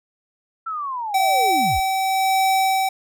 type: linear sweep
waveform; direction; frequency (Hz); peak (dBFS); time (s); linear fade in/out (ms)
sine; down; 1349 to 33.44; -24; 0.66-1.8; 10
type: tone with tremolo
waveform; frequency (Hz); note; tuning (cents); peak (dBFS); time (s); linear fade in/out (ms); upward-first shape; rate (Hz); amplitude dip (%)
square; 767; G5; -38; -16; 1.14-2.89; 5; sine; 0.93; 35
effects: none